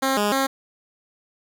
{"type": "tone with pitch steps", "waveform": "10% pulse", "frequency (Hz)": [267.4, 206.8, 269.4], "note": ["C4", "G#3", "C#4"], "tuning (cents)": [38, -7, -49], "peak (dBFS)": -11, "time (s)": [0.02, 0.47], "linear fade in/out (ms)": 10, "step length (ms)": 150, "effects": []}